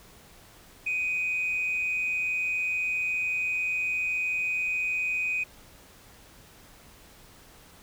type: tone pair together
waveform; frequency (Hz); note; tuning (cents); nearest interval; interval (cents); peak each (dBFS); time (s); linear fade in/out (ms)
sine; 2318 / 2493; D7 / D#7; -23 / +3; minor second; 126; -35 / -25; 0.86-5.44; 10
effects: tanh soft clip ceiling -21 dBFS + pink hiss -53 dBFS RMS until 7.82 s